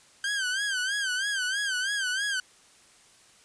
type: tone with vibrato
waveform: sawtooth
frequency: 1568 Hz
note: G6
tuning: in tune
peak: -23 dBFS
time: 0.24-2.4 s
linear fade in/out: 2 ms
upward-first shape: sine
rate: 3.1 Hz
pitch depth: 110 cents each way
effects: white hiss -57 dBFS RMS until 3.44 s + resampled to 22050 Hz